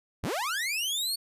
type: linear sweep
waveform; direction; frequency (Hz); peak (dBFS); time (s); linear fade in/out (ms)
sawtooth; up; 34.51 to 4474; -25; 0.23-1.16; 10
effects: resampled to 32000 Hz